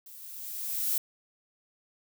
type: noise with level ramp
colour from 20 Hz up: violet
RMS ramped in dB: -49 to -27 dBFS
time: 0.06-0.98 s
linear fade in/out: 2 ms
effects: none